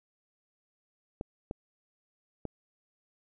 clicks, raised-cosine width 2 ms, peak -22 dBFS, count 3, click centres 1.211 / 1.511 / 2.453 s, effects none

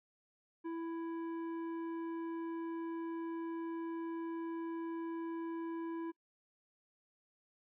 sine tone with tanh clipping, 331.2 Hz, E4, 8 cents sharp, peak -40 dBFS, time 0.64-6.12 s, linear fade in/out 20 ms, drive 13 dB, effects noise-tail reverb RT60 0.1 s tail -25 dB re dry + low-pass 2000 Hz 12 dB/octave

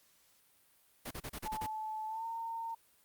pink noise bursts, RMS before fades -42 dBFS, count 7, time 1.05-1.668 s, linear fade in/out 10 ms, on 60 ms, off 33 ms
sine tone with pitch glide, 869 to 913.3 Hz, A5 to A#5, -22 to -36 cents, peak -37 dBFS, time 1.45-2.75 s, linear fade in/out 10 ms, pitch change +86 cents, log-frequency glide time 2.07-2.26 s
effects white hiss -68 dBFS RMS until 3.04 s + Opus 48 kbps

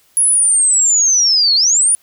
sine linear two-way sweep, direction down then up, 10548 to 4186 to 9870 Hz, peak -9 dBFS, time 0.17-1.95 s, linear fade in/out 0 ms, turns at 1.55 s, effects white hiss -54 dBFS RMS until 2.02 s

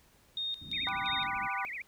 sine tone with tremolo, 3694 Hz, A#7, 16 cents flat, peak -32 dBFS, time 0.37-1.27 s, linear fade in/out 2 ms, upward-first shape square, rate 2.9 Hz, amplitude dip 80%
white low-pass noise, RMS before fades -49 dBFS, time 0.61-1.48 s, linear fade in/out 10 ms, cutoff 310 Hz, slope 48 dB/octave
sine tone with vibrato, 2189 Hz, C#7, 22 cents flat, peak -37 dBFS, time 0.73-1.82 s, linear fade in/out 2 ms, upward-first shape triangle, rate 13 Hz, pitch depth 290 cents each way
sine chord, G major seventh, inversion none, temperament equal with one note detuned, 784 / 987.8 / 1189 / 1480 Hz, G5 / B5 / D6 / F#6, 0 / 0 / +21 / 0 cents, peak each -38 dBFS, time 0.87-1.65 s, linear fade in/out 0 ms
effects pink hiss -64 dBFS RMS until 1.87 s

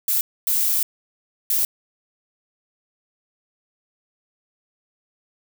violet noise bursts at uneven times, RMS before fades -20 dBFS, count 3, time 0.08-0.21 / 0.47-0.83 / 1.5-1.65 s, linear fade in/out 2 ms, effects none

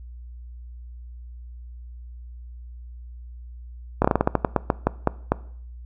slowing click train, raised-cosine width 1 ms, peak -3 dBFS, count 14, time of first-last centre 4.02-5.32 s, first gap 25 ms, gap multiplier 1.21, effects noise-tail reverb RT60 0.6 s tail -20 dB re dry + added 60 Hz sine -37 dBFS peak until 5.85 s

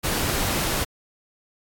pink noise, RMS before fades -24 dBFS, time 0.03-0.85 s, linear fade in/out 20 ms, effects AAC 64 kbps

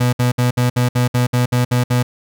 35% pulse tone bursts, 123.47 Hz, B2, in tune, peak -11 dBFS, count 11, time 0-2.03 s, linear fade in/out 10 ms, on 130 ms, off 60 ms, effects none

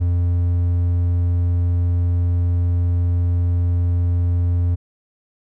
triangle tone, 87.4 Hz, F2, 2 cents sharp, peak -13 dBFS, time 0-4.76 s, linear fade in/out 20 ms, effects none

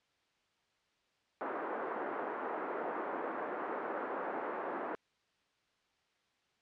pink band-pass noise, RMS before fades -39 dBFS, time 1.41-4.95 s, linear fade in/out 0 ms, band 320 to 1500 Hz, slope 24 dB/octave, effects white hiss -75 dBFS RMS until 6.61 s + low-pass 4000 Hz 12 dB/octave

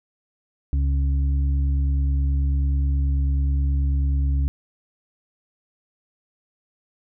harmonic tone, 69.3 Hz, C#2, in tune, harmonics 1 / 2 / 4, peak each -18 / -29 / -36 dBFS, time 0.73-4.48 s, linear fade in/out 0 ms, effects none

